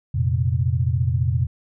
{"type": "chord", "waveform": "sine", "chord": "F suspended fourth", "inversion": "none", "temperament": "equal with one note detuned", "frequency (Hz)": [87.31, 116, 130.81], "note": ["F2", "Bb2", "C3"], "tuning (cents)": [0, -8, 0], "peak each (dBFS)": -22, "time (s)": [0.14, 1.47], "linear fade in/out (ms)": 10, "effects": []}